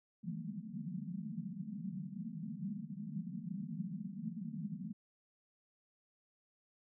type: band-pass noise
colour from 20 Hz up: white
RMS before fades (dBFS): -43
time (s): 0.23-4.93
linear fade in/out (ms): 20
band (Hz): 150 to 230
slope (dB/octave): 96
effects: none